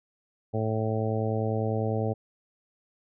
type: harmonic tone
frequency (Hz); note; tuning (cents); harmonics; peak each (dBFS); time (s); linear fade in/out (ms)
110; A2; 0; 1 / 2 / 3 / 4 / 5 / 6 / 7; -28 / -33 / -37 / -32 / -34 / -37 / -37; 0.53-2.14; 20
effects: none